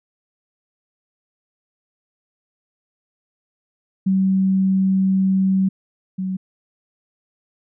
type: tone pair in turn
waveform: sine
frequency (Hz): 190.8 / 187.96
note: G3 / F#3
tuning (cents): -47 / +28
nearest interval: unison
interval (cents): 25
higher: first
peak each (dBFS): -14 / -21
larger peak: first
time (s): 4.06-5.69 / 6.18-6.37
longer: first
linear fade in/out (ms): 10
effects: none